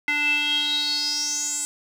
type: tone with band-pass filter sweep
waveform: square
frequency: 293.7 Hz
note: D4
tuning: in tune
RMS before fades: -24 dBFS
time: 0.08-1.65 s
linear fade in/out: 0 ms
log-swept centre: 2200 to 8000 Hz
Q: 8.4
effects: 8-bit